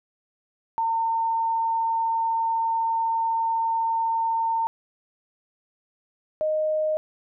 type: tone pair in turn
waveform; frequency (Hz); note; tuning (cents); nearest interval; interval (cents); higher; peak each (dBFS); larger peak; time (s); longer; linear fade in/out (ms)
sine; 908 / 619.8; A#5 / D#5; -46 / -7; perfect fifth; 661; first; -21; neither; 0.78-4.67 / 6.41-6.97; first; 0
effects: none